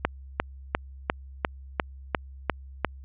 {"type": "click train", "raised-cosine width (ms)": 0.5, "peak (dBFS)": -6, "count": 9, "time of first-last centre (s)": [0.05, 2.847], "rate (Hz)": 2.86, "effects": ["added 67 Hz sine -41 dBFS peak until 3.04 s", "resampled to 8000 Hz"]}